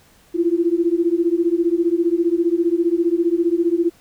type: beating tone pair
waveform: sine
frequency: 333.4 / 348.4 Hz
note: E4 / F4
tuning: +20 / -4 cents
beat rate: 15 Hz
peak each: -18 dBFS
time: 0.34-3.9 s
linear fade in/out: 20 ms
effects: pink hiss -53 dBFS RMS until 4 s